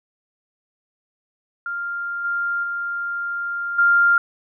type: tone with level steps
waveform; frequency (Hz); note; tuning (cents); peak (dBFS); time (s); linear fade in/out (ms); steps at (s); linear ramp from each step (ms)
sine; 1396.9; F6; 0; -24 / -20 / -23 / -12; 1.66-4.18; 2; 2.24 / 2.63 / 3.78; 10
effects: none

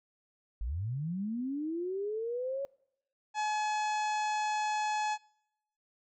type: linear sweep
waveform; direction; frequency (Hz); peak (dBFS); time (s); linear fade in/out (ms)
sine; up; 46.25 to 560; -32; 0.61-2.65; 0
type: harmonic tone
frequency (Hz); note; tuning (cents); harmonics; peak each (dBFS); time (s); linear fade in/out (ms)
850; G#5; +40; 1 / 2 / 3 / 4 / 5 / 6 / 7 / 8 / 9; -30 / -40 / -42 / -48 / -49 / -52 / -52 / -49 / -55; 3.34-5.18; 50
effects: noise-tail reverb RT60 0.8 s tail -25 dB re dry

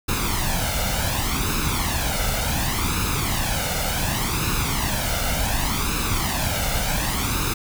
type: noise with flanger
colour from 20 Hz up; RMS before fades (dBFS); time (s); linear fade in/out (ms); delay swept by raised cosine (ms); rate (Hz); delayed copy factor
pink; -23; 0.08-7.54; 10; 0.77 to 1.41; 0.68; +0.65
effects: none

